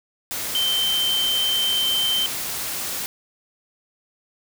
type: tone in noise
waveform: sine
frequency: 3110 Hz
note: G7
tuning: 14 cents flat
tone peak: -19 dBFS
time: 0.55-2.26 s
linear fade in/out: 0 ms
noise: white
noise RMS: -28 dBFS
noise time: 0.31-3.06 s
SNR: +6 dB
effects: none